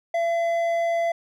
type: tone with hard clipping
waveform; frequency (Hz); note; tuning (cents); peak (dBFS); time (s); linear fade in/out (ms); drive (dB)
sine; 676; E5; +43; -22; 0.14-1.12; 5; 6
effects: none